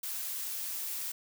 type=noise; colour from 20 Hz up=blue; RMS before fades=-37 dBFS; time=0.03-1.12 s; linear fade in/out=5 ms; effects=none